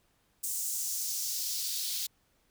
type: noise with high-pass filter sweep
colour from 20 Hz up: white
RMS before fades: -34 dBFS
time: 0.43-2.07 s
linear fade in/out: 10 ms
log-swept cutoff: 7700 to 3800 Hz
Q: 2
effects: pink hiss -71 dBFS RMS until 2.5 s